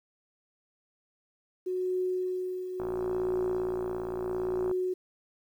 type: tone with tremolo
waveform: sine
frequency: 367.6 Hz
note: F#4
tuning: 11 cents flat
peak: -26 dBFS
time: 1.66-4.94 s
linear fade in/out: 10 ms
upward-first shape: triangle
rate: 0.73 Hz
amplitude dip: 60%
type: click train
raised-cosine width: 1 ms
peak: -24 dBFS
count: 111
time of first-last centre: 2.8-4.713 s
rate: 57.5 Hz
effects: 10-bit